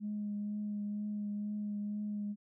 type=tone with vibrato; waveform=sine; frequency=207.7 Hz; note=G#3; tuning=in tune; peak=-34 dBFS; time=0-2.36 s; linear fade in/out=50 ms; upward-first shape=triangle; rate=2.1 Hz; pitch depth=18 cents each way; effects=tanh soft clip ceiling -30 dBFS